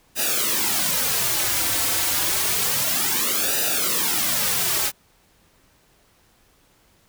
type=noise with flanger; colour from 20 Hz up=white; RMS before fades=-22 dBFS; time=0.15-4.92 s; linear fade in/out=50 ms; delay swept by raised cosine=0.91 to 4.91 ms; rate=0.29 Hz; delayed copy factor=-0.9; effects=pink hiss -59 dBFS RMS until 7.08 s